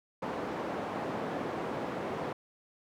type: band-pass noise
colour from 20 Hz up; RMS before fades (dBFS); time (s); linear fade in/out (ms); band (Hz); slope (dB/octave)
white; -36; 0.22-2.33; 5; 160 to 740; 12
effects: none